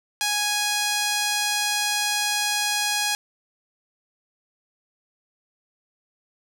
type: tone with band-pass filter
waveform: sawtooth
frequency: 830 Hz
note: G#5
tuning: 1 cent flat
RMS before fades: -24 dBFS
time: 0.21-3.15 s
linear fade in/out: 0 ms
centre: 5800 Hz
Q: 0.66
effects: none